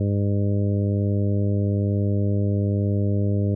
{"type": "harmonic tone", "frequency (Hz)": 101.1, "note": "G#2", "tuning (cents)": -46, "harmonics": [1, 2, 3, 4, 5, 6], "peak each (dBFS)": [-20, -26, -30, -32, -34, -36], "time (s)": [0, 3.55], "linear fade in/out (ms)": 5, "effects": []}